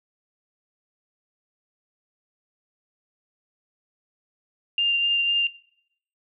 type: tone with vibrato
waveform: sine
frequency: 2794 Hz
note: F7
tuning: in tune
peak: -19 dBFS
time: 4.78-5.47 s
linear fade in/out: 2 ms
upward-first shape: sine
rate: 4 Hz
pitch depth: 8 cents each way
effects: noise-tail reverb RT60 0.7 s tail -21 dB re dry